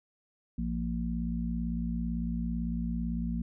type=harmonic tone; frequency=57.9 Hz; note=A#1; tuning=11 cents flat; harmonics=1 / 3 / 4; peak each=-34 / -34 / -34 dBFS; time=0.58-3.42 s; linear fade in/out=5 ms; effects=none